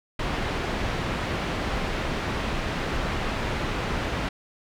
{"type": "low-pass noise", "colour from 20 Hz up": "pink", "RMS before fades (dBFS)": -28, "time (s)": [0.19, 4.29], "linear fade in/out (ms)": 5, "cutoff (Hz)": 3000, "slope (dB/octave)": 12, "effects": []}